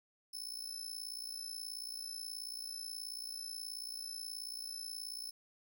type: tone with amplitude modulation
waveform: sawtooth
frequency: 5260 Hz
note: E8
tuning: 5 cents flat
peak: -36 dBFS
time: 0.33-5.31 s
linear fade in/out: 10 ms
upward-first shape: sine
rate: 58.5 Hz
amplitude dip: 80%
effects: none